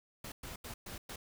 pink noise bursts at uneven times, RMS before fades -45 dBFS, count 5, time 0.24-0.32 / 0.43-0.56 / 0.64-0.74 / 0.86-0.98 / 1.09-1.16 s, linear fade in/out 5 ms, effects none

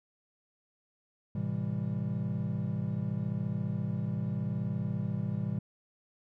triangle chord, A minor seventh, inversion none, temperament equal with one note detuned, 110 / 130.81 / 164.81 / 199.31 Hz, A2 / C3 / E3 / G3, 0 / 0 / 0 / +29 cents, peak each -34 dBFS, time 1.35-5.59 s, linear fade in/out 5 ms, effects none

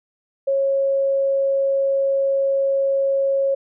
sine tone, 547 Hz, C#5, 23 cents flat, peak -16 dBFS, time 0.47-3.55 s, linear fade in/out 10 ms, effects none

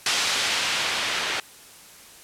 blue noise with low-pass filter sweep, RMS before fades -25 dBFS, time 0.06-1.4 s, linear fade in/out 2 ms, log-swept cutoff 4000 to 2300 Hz, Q 0.8, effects white hiss -47 dBFS RMS until 2.23 s + low-pass 12000 Hz 12 dB/octave

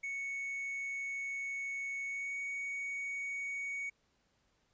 triangle tone with pitch glide, 2217 to 2236 Hz, C#7 to C#7, 0 to +14 cents, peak -35 dBFS, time 0.03-3.9 s, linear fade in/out 10 ms, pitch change +14 cents, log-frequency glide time 2.05-2.37 s, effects pink hiss -75 dBFS RMS until 4.73 s + resampled to 16000 Hz

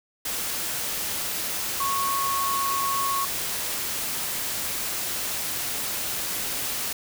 sine tone in noise, 1101 Hz, C#6, 12 cents flat, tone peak -24 dBFS, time 1.8-3.25 s, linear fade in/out 5 ms, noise white, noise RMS -29 dBFS, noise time 0.25-6.93 s, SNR +2 dB, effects none

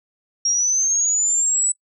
sine linear sweep, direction up, 5588 to 7950 Hz, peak -16 dBFS, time 0.45-1.72 s, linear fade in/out 5 ms, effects noise-tail reverb RT60 0.1 s tail -26 dB re dry

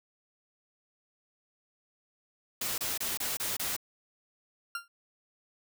white noise bursts, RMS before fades -33 dBFS, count 6, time 2.61-3.765 s, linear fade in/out 5 ms, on 170 ms, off 27 ms
40% pulse tone with exponential decay, 1391 Hz, F6, 7 cents flat, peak -29 dBFS, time 4.75-4.88 s, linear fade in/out 2 ms, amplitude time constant 28 ms
effects none

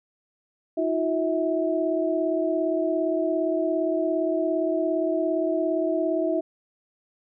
sine tone cluster, 319.8 / 357.2 / 648 Hz, D#4 / F4 / E5, +48 / +39 / -30 cents, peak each -26 / -27 / -25 dBFS, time 0.77-6.41 s, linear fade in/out 10 ms, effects none

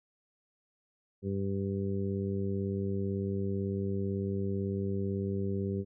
harmonic tone, 98 Hz, G2, in tune, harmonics 1 / 2 / 3 / 4 / 5, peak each -34 / -34 / -43 / -36 / -44 dBFS, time 1.22-5.85 s, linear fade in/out 50 ms, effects none

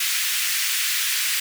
pink high-pass noise, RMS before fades -23 dBFS, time 0-1.4 s, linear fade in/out 5 ms, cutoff 1800 Hz, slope 24 dB/octave, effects none

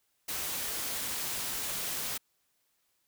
white noise, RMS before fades -35 dBFS, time 0.28-2.18 s, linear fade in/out 10 ms, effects white hiss -75 dBFS RMS until 3.07 s

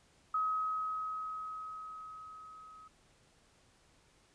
sine tone with level ramp, 1271 Hz, D#6, 36 cents sharp, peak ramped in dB -29 to -52 dBFS, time 0.34-2.88 s, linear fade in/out 5 ms, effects pink hiss -67 dBFS RMS until 4.34 s + resampled to 22050 Hz

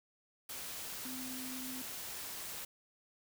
sine tone in noise, 257 Hz, C4, 31 cents flat, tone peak -44 dBFS, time 1.05-1.82 s, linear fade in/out 5 ms, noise white, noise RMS -44 dBFS, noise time 0.49-2.65 s, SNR -3 dB, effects none

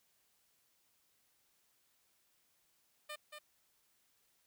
10% pulse tone with echo, 602 Hz, D5, 43 cents sharp, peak -35 dBFS, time 3.09-3.16 s, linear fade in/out 10 ms, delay 230 ms, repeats 1, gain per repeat -5 dB, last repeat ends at 3.39 s, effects white hiss -75 dBFS RMS until 4.46 s

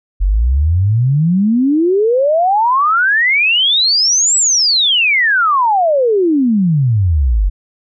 sine exponential two-way sweep, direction up then down, 44.07 to 7902 to 44.07 Hz, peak -9 dBFS, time 0.2-7.5 s, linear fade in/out 20 ms, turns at 4.37 s, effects none

